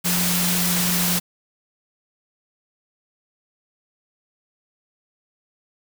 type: tone in noise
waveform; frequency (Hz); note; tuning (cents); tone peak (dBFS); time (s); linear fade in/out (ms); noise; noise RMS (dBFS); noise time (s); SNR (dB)
sine; 177.3; F3; +26; -23; 0.04-1.2; 20; white; -22; 0.04-1.2; -4
effects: none